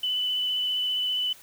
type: tone with vibrato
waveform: sine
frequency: 2998 Hz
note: F#7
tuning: 22 cents sharp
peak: -24 dBFS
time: 0.03-1.33 s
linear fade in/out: 5 ms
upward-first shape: square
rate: 15 Hz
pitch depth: 12 cents each way
effects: white hiss -51 dBFS RMS until 1.42 s